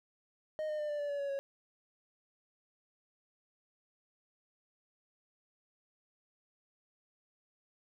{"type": "tone with pitch steps", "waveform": "triangle", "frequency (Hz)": [619, 609.1, 599.3, 589.7, 580.2, 570.9, 561.8, 552.7], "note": ["D#5", "D#5", "D5", "D5", "D5", "D5", "C#5", "C#5"], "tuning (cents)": [-9, -37, 35, 7, -21, -49, 23, -5], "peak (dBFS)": -32, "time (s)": [0.59, 1.39], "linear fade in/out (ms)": 0, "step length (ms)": 100, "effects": []}